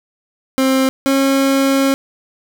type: tone pair in turn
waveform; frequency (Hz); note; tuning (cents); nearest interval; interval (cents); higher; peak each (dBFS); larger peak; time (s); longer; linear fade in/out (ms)
30% pulse; 264.3 / 272; C4 / C#4; +18 / -33; unison; 49; second; -9; neither; 0.58-0.89 / 1.06-1.94; second; 0
effects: none